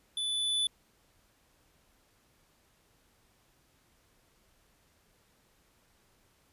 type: tone with level ramp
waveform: square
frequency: 3483 Hz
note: A7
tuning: 18 cents flat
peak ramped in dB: -32 to -27 dBFS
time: 0.17-0.67 s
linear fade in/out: 2 ms
effects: pink hiss -68 dBFS RMS until 6.52 s + resampled to 32000 Hz